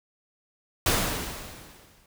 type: noise with exponential decay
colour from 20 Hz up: pink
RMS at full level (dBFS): -21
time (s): 0.86-2.06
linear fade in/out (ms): 2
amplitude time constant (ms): 260
effects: none